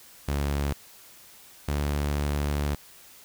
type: tone pair in turn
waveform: sawtooth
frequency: 71.2 / 72.65 Hz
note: C#2 / D2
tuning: +47 / -18 cents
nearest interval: unison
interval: 35 cents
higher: second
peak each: -21 dBFS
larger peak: neither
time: 0.28-0.73 / 1.68-2.75 s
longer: second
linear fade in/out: 5 ms
effects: white hiss -51 dBFS RMS until 3.24 s